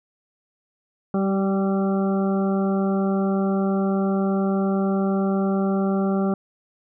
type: harmonic tone with a mistuned harmonic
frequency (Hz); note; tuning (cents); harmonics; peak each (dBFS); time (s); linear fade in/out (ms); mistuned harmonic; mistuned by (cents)
194.9; G3; -10; 1 / 2 / 3 / 4 / 6 / 7; -20 / -26 / -30 / -32 / -36 / -37; 1.14-6.34; 2; 2; -16
effects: none